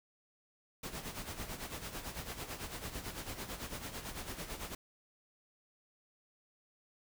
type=noise with tremolo; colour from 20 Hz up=pink; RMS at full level=-41 dBFS; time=0.83-4.75 s; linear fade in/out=5 ms; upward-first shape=sine; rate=9 Hz; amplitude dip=65%; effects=none